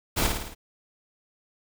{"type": "noise with echo", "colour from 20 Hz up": "pink", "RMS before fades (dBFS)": -24, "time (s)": [0.16, 0.28], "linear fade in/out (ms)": 20, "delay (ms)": 54, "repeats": 5, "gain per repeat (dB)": -4, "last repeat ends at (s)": 0.55, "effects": []}